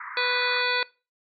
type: band-pass noise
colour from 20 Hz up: pink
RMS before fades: -38 dBFS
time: 0-0.62 s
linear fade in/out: 5 ms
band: 980 to 2100 Hz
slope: 96 dB/octave
type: harmonic tone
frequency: 493.9 Hz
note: B4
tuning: in tune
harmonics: 1 / 2 / 3 / 4 / 5 / 7 / 8 / 9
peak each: -31 / -31 / -28 / -31 / -28 / -33 / -33 / -32 dBFS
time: 0.17-0.83 s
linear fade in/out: 2 ms
effects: noise-tail reverb RT60 0.3 s tail -22 dB re dry